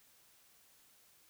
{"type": "silence", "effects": ["white hiss -66 dBFS RMS until 1.29 s"]}